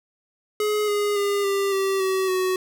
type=tone with pitch steps; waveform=square; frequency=421.5 / 412.8 / 404.3 / 396 / 387.9 / 379.9 / 372.1 Hz; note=G#4 / G#4 / G#4 / G4 / G4 / F#4 / F#4; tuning=+26 / -10 / -46 / +18 / -18 / +46 / +10 cents; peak=-21 dBFS; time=0.6-2.56 s; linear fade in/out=2 ms; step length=280 ms; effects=none